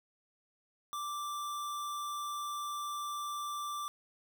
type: tone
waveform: square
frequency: 1174.7 Hz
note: D6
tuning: in tune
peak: -37 dBFS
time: 0.93-3.88 s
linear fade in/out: 0 ms
effects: none